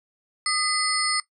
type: tone cluster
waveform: sine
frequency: 1238 / 2028 / 4394 / 5120 / 8730 Hz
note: D#6 / B6 / C#8 / D#8 / C#9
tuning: -9 / +45 / -16 / +49 / -28 cents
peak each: -28 dBFS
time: 0.46-1.2 s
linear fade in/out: 2 ms
effects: noise-tail reverb RT60 0.1 s tail -17 dB re dry